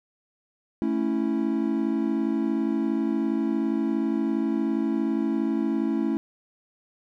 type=chord; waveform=triangle; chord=A major; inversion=none; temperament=equal; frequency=220 / 277.2 / 329.6 Hz; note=A3 / C#4 / E4; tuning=0 / 0 / 0 cents; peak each=-25 dBFS; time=0.82-6.17 s; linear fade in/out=0 ms; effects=none